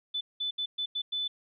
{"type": "tone bursts at uneven times", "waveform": "sine", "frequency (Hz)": 3500, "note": "A7", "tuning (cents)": -10, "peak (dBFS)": -29, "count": 6, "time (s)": [[0.14, 0.21], [0.4, 0.51], [0.58, 0.66], [0.78, 0.86], [0.95, 1.02], [1.12, 1.28]], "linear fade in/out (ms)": 10, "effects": []}